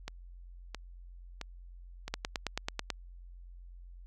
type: two click trains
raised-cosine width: 0.2 ms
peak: -15 / -21 dBFS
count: 8 / 4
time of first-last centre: 2.14-2.903 / 0.08-2.08 s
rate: 9.18 / 1.5 Hz
effects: added 44 Hz sine -47 dBFS peak until 4.06 s